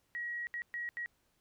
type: tone bursts at uneven times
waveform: sine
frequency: 1906 Hz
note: A#6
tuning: 38 cents sharp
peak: -36 dBFS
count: 4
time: 0.15-0.47 / 0.54-0.62 / 0.74-0.89 / 0.97-1.06 s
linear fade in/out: 0 ms
effects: pink hiss -75 dBFS RMS until 1.4 s